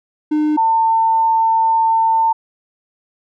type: tone pair in turn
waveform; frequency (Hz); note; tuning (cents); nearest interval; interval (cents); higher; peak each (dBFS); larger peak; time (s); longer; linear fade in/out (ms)
triangle / sine; 303.5 / 899; D#4 / A5; -43 / +37; octave + perfect fifth; 1880; second; -11; neither; 0.31-0.57 / 0.57-2.33; second; 10
effects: none